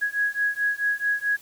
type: beating tone pair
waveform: sine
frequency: 1661.2 / 1665.8 Hz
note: G#6 / G#6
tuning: 0 / +5 cents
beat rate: 4.6 Hz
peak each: -25 dBFS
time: 0.01-1.37 s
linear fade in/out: 20 ms
effects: white hiss -50 dBFS RMS until 1.41 s